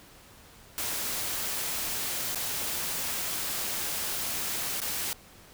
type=noise with dropouts; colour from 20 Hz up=white; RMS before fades=-32 dBFS; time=0.78-5.13 s; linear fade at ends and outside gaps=0 ms; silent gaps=2.348-2.357 / 4.802-4.817 s; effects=pink hiss -53 dBFS RMS until 5.53 s